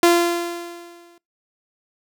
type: tone with exponential decay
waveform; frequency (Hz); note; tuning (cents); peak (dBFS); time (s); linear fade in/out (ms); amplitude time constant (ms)
sawtooth; 344.2; F4; -25; -6; 0.03-1.18; 2; 250
effects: noise-tail reverb RT60 0.2 s tail -24 dB re dry